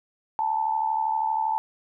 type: tone with amplitude modulation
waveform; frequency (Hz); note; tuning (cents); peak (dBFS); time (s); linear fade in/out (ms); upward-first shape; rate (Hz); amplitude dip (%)
sine; 880; A5; 0; -19; 0.39-1.58; 0; sine; 72.6; 70
effects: none